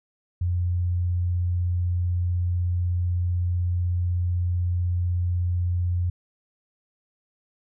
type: tone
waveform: sine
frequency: 88.4 Hz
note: F2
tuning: 22 cents sharp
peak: -21 dBFS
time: 0.41-6.1 s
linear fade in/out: 5 ms
effects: none